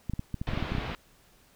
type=clicks; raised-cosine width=5 ms; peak=-19 dBFS; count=12; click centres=0.097 / 0.136 / 0.194 / 0.343 / 0.415 / 0.489 / 0.535 / 0.575 / 0.626 / 0.72 / 0.751 / 0.783 s
type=low-pass noise; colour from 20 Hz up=pink; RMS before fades=-36 dBFS; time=0.47-0.95 s; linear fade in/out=0 ms; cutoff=3600 Hz; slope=24 dB/octave
effects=pink hiss -61 dBFS RMS until 1.55 s